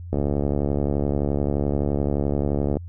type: click train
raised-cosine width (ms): 2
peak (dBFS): -10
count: 190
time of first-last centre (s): 0.13-2.77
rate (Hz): 71.6
effects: added 87 Hz sine -33 dBFS peak until 2.88 s